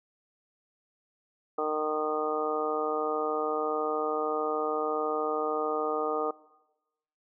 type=harmonic tone; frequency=153.6 Hz; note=D#3; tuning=22 cents flat; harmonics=2 / 3 / 4 / 5 / 6 / 7 / 8; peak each=-38 / -30 / -36 / -34 / -43 / -41 / -33 dBFS; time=1.58-6.31 s; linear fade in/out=5 ms; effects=noise-tail reverb RT60 1.0 s tail -20 dB re dry